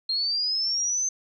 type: linear sweep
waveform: sine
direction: up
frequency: 4183 to 6250 Hz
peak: -23 dBFS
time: 0.09-1.09 s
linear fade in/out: 5 ms
effects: none